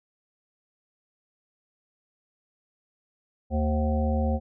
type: harmonic tone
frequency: 75.8 Hz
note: D#2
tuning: 45 cents flat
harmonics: 1 / 3 / 5 / 7 / 9 / 10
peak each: -24 / -28 / -41 / -31 / -41 / -34 dBFS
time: 3.5-4.4 s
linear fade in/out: 50 ms
effects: none